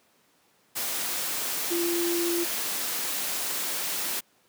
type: tone in noise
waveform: sine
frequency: 343.2 Hz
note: F4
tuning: 30 cents flat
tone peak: -25 dBFS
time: 1.7-2.45 s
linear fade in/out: 20 ms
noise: white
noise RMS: -30 dBFS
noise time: 0.75-4.21 s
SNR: +2 dB
effects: pink hiss -64 dBFS RMS until 4.48 s + high-pass 200 Hz 12 dB/octave